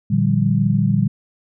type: chord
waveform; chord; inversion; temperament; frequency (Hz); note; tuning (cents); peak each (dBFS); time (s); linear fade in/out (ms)
sine; G minor seventh; first; equal with one note detuned; 116.54 / 149.83 / 174.61 / 196; Bb2 / D3 / F3 / G3; 0 / +35 / 0 / 0; -19 / -19 / -23 / -18; 0.1-1.08; 10
effects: none